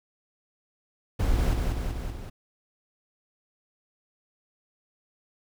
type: noise with echo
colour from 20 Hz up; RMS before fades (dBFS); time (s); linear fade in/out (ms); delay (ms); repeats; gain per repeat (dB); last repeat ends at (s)
brown; -24; 1.19-1.54; 10; 190; 4; -3; 2.3
effects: none